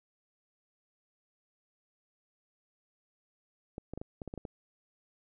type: clicks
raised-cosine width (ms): 2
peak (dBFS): -26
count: 9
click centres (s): 3.781 / 3.936 / 3.976 / 4.015 / 4.218 / 4.277 / 4.339 / 4.377 / 4.452
effects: none